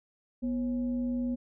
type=tone with frequency modulation; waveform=sine; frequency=244.8 Hz; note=B3; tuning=15 cents flat; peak=-28 dBFS; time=0.42-1.36 s; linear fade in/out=20 ms; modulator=295 Hz; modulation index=0.37; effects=none